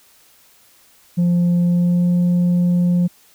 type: tone with pitch glide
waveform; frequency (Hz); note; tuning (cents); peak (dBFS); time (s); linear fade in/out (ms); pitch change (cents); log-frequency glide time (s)
sine; 174.61 to 176.33; F3 to F3; 0 to +17; -10; 1.17-3.08; 20; +17; 1.65-2.09
effects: tanh soft clip ceiling -12 dBFS + white hiss -52 dBFS RMS until 3.34 s